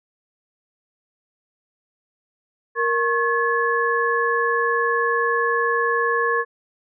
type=tone cluster; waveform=sine; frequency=467.7 / 1090 / 1709 Hz; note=A#4 / C#6 / G#6; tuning=+6 / -29 / +49 cents; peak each=-22 dBFS; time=2.75-6.45 s; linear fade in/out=50 ms; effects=none